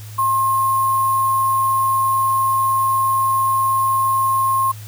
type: tone with sample-and-hold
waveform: sine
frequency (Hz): 1067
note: C6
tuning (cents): +34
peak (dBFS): -14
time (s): 0.18-4.72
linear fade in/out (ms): 10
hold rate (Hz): 11025
effects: added 106 Hz sine -32 dBFS peak until 4.87 s + white hiss -42 dBFS RMS until 4.87 s